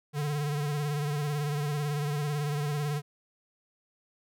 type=tone with vibrato; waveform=square; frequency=146.83 Hz; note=D3; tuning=in tune; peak=-29 dBFS; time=0.13-3.02 s; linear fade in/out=50 ms; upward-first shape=sine; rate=18 Hz; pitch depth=51 cents each way; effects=none